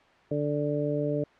harmonic tone, 146.83 Hz, D3, in tune, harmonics 1 / 2 / 3 / 4, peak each -31 / -31 / -31 / -31 dBFS, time 0.31-1.24 s, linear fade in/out 5 ms, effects white hiss -57 dBFS RMS until 1.39 s + low-pass 2000 Hz 12 dB/octave

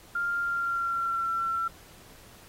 sine tone with pitch glide, 1396.9 to 1351.7 Hz, F6 to E6, 0 to +43 cents, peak -26 dBFS, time 0.15-1.68 s, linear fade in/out 5 ms, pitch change -57 cents, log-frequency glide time 0.4-1.29 s, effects pink hiss -53 dBFS RMS until 2.48 s + AAC 48 kbps

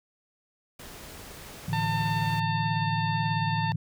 pink noise, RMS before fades -44 dBFS, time 0.79-2.4 s, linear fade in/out 5 ms
sine chord, A suspended fourth, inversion none, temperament just, 110 / 146.67 / 165 Hz, A2 / D3 / E3, 0 / -2 / +2 cents, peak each -31 dBFS, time 1.68-3.76 s, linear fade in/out 5 ms
harmonic tone, 898 Hz, A5, 35 cents sharp, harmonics 1 / 2 / 3 / 4 / 5, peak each -29 / -35 / -39 / -41 / -43 dBFS, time 1.73-3.72 s, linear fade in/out 0 ms
effects none

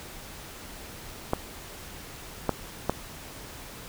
clicks, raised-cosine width 1 ms, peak -9 dBFS, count 3, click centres 1.334 / 2.493 / 2.896 s, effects pink hiss -43 dBFS RMS until 3.88 s

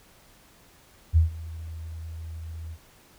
sine tone with ADSR envelope, 81.2 Hz, E2, 26 cents flat, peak -13 dBFS, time 1.13-2.78 s, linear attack 36 ms, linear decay 130 ms, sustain -21 dB, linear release 56 ms, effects pink hiss -56 dBFS RMS until 3.18 s

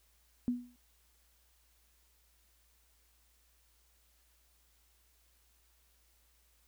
sine tone with exponential decay, 244.6 Hz, B3, 16 cents flat, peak -26 dBFS, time 0.48-0.76 s, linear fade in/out 0 ms, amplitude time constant 60 ms, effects added 58 Hz sine -70 dBFS peak until 6.67 s + white hiss -71 dBFS RMS until 6.67 s

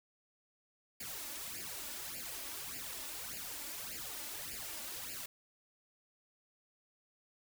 white noise with flanger, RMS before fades -44 dBFS, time 1-5.26 s, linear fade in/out 5 ms, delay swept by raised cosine 0.41 to 3.51 ms, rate 1.7 Hz, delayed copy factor +0.85, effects none

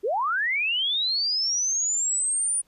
sine linear sweep, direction up, 354.3 to 9520 Hz, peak -22 dBFS, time 0.03-2.62 s, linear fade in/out 20 ms, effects pink hiss -66 dBFS RMS until 2.67 s + resampled to 32000 Hz

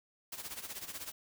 white noise with tremolo, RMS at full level -41 dBFS, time 0.32-1.12 s, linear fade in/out 5 ms, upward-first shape sine, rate 16 Hz, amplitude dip 75%, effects none

